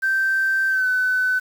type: tone with pitch glide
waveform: sine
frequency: 1559 to 1508.5 Hz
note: G6 to F#6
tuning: -10 to +33 cents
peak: -16 dBFS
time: 0.02-1.4 s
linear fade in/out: 20 ms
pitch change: -57 cents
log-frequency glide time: 0.69-0.87 s
effects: tanh soft clip ceiling -13 dBFS + 7-bit